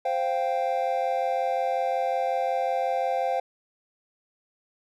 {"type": "chord", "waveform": "triangle", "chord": "C suspended fourth", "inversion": "none", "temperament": "equal", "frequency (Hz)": [523.3, 698.5, 784], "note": ["C5", "F5", "G5"], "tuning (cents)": [0, 0, 0], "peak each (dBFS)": -26, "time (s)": [0.05, 3.4], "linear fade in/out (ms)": 5, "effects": []}